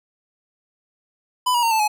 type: tone with pitch steps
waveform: square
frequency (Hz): 1000 / 958.7 / 919.1 / 881.2 / 844.8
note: B5 / A#5 / A#5 / A5 / G#5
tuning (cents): +21 / +48 / -25 / +2 / +29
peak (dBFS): -17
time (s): 1.46-1.88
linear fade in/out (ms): 10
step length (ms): 84
effects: none